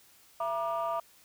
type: tone cluster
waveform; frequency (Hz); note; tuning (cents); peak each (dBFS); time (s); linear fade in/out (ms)
sine; 670 / 951 / 1193; E5 / A#5 / D6; +28 / +34 / +27; -31 / -34 / -33; 0.4-1; 5
effects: tanh soft clip ceiling -24 dBFS + white hiss -60 dBFS RMS until 1.24 s